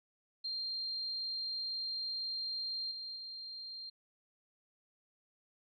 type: tone with level steps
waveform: sine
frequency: 4186 Hz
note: C8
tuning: in tune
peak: -36 / -41 / -43 dBFS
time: 0.44-3.9 s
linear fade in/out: 10 ms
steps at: 2.91 / 3.16 s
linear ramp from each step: 5 ms
effects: none